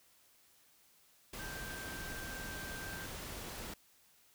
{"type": "tone in noise", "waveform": "sine", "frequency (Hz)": 1569, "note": "G6", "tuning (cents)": 1, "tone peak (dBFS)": -46, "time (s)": [1.39, 3.06], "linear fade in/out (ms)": 5, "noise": "pink", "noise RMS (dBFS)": -45, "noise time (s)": [1.33, 3.74], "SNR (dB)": -4, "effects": ["white hiss -67 dBFS RMS until 4.34 s"]}